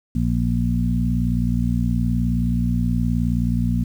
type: harmonic tone with a mistuned harmonic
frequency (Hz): 59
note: A#1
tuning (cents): +22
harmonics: 1 / 2 / 3 / 4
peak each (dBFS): -23 / -23 / -23 / -23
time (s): 0.15-3.84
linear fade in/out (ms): 5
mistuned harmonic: 1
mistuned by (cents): -19
effects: 8-bit